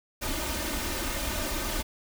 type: noise with comb filter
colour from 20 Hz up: pink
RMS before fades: -31 dBFS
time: 0.21-1.83 s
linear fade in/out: 20 ms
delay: 3.3 ms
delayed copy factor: +0.75
effects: none